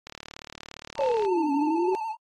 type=click train; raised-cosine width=0.2 ms; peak=-21 dBFS; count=45; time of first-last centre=0.07-1.25 s; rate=37.3 Hz
type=tone with vibrato; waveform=triangle; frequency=886 Hz; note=A5; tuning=12 cents sharp; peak=-27 dBFS; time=0.96-2.16 s; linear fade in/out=50 ms; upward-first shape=sine; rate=12 Hz; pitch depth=53 cents each way
type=exponential two-way sweep; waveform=sine; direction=down then up; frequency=570 to 275.4 to 385.8 Hz; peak=-23 dBFS; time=0.99-1.95 s; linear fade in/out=0 ms; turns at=1.53 s
effects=AAC 32 kbps